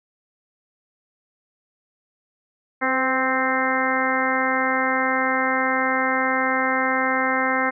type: harmonic tone with a mistuned harmonic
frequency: 261.6 Hz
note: C4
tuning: in tune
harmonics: 1 / 2 / 3 / 4 / 5 / 6 / 7 / 8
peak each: -27 / -27 / -27 / -27 / -27 / -27 / -27 / -27 dBFS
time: 2.81-7.71 s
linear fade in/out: 20 ms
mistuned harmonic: 2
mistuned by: -19 cents
effects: none